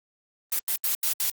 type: noise bursts at uneven times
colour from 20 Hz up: blue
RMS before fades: -25 dBFS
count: 5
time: 0.52-0.59 / 0.68-0.76 / 0.84-0.95 / 1.03-1.13 / 1.2-1.3 s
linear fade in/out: 2 ms
effects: Opus 32 kbps